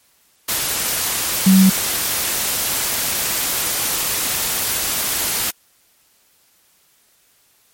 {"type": "tone in noise", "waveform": "sine", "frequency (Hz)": 190, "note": "F#3", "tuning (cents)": 46, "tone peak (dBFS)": -7, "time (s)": [1.46, 1.7], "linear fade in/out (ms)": 10, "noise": "white", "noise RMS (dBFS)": -20, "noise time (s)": [0.48, 5.51], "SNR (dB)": 10, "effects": ["white hiss -57 dBFS RMS until 7.73 s", "MP3 64 kbps"]}